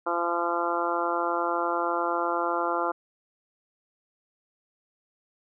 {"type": "harmonic tone", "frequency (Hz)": 171.6, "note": "F3", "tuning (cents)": -30, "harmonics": [2, 3, 4, 5, 6, 7, 8], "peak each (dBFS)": [-32, -32, -32, -32, -32, -32, -32], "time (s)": [0.06, 2.92], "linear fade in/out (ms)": 10, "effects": []}